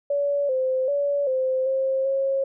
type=tone with pitch steps; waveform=sine; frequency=570 / 519 / 570 / 520 / 532 / 542 Hz; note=C#5 / C5 / C#5 / C5 / C5 / C#5; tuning=+48 / -14 / +48 / -11 / +29 / -39 cents; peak=-20 dBFS; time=0.1-2.44 s; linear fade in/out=5 ms; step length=390 ms; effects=none